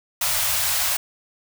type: band-stop noise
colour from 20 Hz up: white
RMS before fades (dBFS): -22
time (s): 0.21-0.97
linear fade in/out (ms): 5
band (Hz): 140 to 560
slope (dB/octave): 96
effects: none